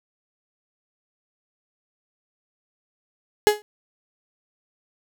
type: tone with exponential decay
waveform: 35% pulse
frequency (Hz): 419.6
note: G#4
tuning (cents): +18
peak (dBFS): -7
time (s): 3.47-3.62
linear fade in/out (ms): 0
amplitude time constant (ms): 32
effects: none